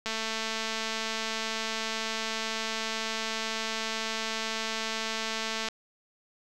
click train, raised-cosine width 0.2 ms, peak -15 dBFS, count 1250, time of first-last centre 0.06-5.686 s, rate 222 Hz, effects none

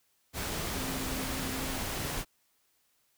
sine tone in noise, 262.2 Hz, C4, 4 cents sharp, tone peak -39 dBFS, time 0.72-1.8 s, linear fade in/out 50 ms, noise pink, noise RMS -35 dBFS, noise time 0.33-2.25 s, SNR -7 dB, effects white hiss -72 dBFS RMS until 3.17 s

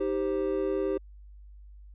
triangle chord, C minor, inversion first, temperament just, 314 / 392.4 / 523.3 Hz, Eb4 / G4 / C5, +16 / +2 / 0 cents, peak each -31 / -26 / -31 dBFS, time 0-0.98 s, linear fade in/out 10 ms, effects added 50 Hz sine -46 dBFS peak until 1.94 s + resampled to 8000 Hz

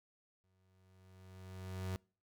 35% pulse tone with exponential growth, 93.5 Hz, F#2, 19 cents sharp, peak -35 dBFS, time 0.44-1.96 s, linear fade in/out 0 ms, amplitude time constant 330 ms, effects noise-tail reverb RT60 0.4 s tail -26 dB re dry

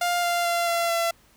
sawtooth tone with pitch steps, 702 / 695.1 / 688.3 / 681.6 / 675 Hz, F5 / F5 / F5 / F5 / E5, +9 / -8 / -25 / -42 / +41 cents, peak -18 dBFS, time 0.01-1.11 s, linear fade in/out 5 ms, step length 220 ms, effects pink hiss -58 dBFS RMS until 1.36 s

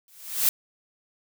blue noise with exponential growth, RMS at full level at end -18 dBFS, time 0.08-0.49 s, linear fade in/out 1 ms, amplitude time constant 89 ms, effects none

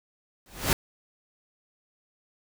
pink noise with exponential growth, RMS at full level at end -19 dBFS, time 0.46-0.73 s, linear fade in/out 1 ms, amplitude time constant 58 ms, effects none

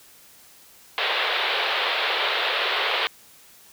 white band-pass noise, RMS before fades -24 dBFS, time 0.98-3.07 s, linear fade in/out 0 ms, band 400 to 3900 Hz, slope 48 dB/octave, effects white hiss -51 dBFS RMS until 3.72 s

